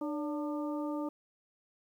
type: harmonic tone with a mistuned harmonic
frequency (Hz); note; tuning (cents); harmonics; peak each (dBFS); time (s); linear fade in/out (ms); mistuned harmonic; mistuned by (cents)
299.9; D4; +36; 1 / 2 / 3 / 4; -34 / -40 / -44 / -46; 0.01-1.09; 5; 2; -68
effects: 11-bit